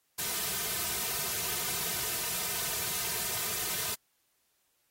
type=noise with comb filter; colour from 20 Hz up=white; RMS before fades=-33 dBFS; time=0.18-3.95 s; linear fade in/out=10 ms; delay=3.6 ms; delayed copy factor=-0.95; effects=white hiss -74 dBFS RMS until 4.9 s + AAC 48 kbps